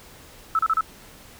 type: tone bursts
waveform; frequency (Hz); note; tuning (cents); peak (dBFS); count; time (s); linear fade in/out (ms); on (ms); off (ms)
sine; 1309; E6; -13; -17; 4; 0.55-0.809; 2; 40; 33
effects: pink hiss -47 dBFS RMS until 1.39 s